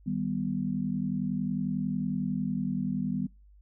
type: chord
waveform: sine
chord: Eb augmented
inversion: none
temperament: equal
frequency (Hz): 155.56 / 196 / 246.9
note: Eb3 / G3 / B3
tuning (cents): 0 / 0 / 0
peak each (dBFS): -34 / -31 / -32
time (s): 0.06-3.27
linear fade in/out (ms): 10
effects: noise-tail reverb RT60 0.3 s tail -26 dB re dry + added 50 Hz sine -53 dBFS peak until 3.61 s